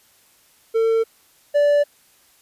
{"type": "tone pair in turn", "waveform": "triangle", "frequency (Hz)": [451, 581.3], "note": ["A4", "D5"], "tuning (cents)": [43, -18], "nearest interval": "major third", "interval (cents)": 439, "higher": "second", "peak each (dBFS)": [-13, -11], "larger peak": "second", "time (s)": [[0.74, 1.04], [1.54, 1.84]], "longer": "neither", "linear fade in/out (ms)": 20, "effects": ["white hiss -56 dBFS RMS until 2.41 s", "resampled to 32000 Hz"]}